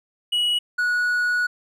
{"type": "tone pair in turn", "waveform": "triangle", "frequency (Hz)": [2919, 1462.9], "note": ["F#7", "F#6"], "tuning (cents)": [-24, -20], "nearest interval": "octave", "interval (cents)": 1196, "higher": "first", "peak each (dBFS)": -17, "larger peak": "neither", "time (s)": [[0.32, 0.59], [0.78, 1.47]], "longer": "second", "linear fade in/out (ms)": 10, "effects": []}